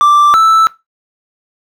triangle tone pair in turn, 1174.7 / 1318.6 Hz, D6 / E6, 0 / 0 cents, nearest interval major second, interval 200 cents, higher second, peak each -3 dBFS, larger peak neither, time 0.01-0.34 / 0.34-0.67 s, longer neither, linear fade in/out 0 ms, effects noise-tail reverb RT60 0.2 s tail -18 dB re dry

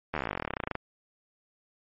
slowing click train, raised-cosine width 0.5 ms, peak -15 dBFS, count 27, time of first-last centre 0.14-0.753 s, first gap 12 ms, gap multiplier 1.05, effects MP3 32 kbps

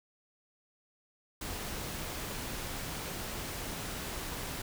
pink noise, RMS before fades -39 dBFS, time 1.41-4.62 s, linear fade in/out 5 ms, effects none

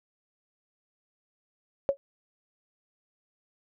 sine tone with exponential decay, 554.4 Hz, C#5, in tune, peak -16 dBFS, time 1.89-1.97 s, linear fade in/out 0 ms, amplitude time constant 16 ms, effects none

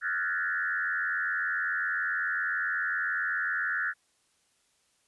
sine tone with frequency modulation, 1600 Hz, G6, 35 cents sharp, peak -27 dBFS, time 0.01-3.94 s, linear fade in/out 50 ms, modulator 87.3 Hz, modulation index 2.5, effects white hiss -70 dBFS RMS until 5.07 s + resampled to 24000 Hz

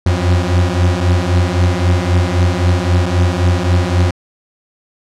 40% pulse beating tone pair, 87 / 90.8 Hz, F2 / F#2, -6 / -32 cents, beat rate 3.8 Hz, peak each -13 dBFS, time 0.06-4.11 s, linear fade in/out 5 ms, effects low-pass 7000 Hz 12 dB/octave

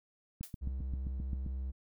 click train, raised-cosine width 5 ms, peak -28 dBFS, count 9, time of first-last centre 0.41-1.464 s, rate 7.59 Hz
blue noise with exponential decay, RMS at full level -42 dBFS, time 0.43-0.56 s, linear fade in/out 1 ms, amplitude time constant 28 ms
triangle tone, 65.41 Hz, C2, in tune, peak -33 dBFS, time 0.61-1.72 s, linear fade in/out 20 ms
effects none

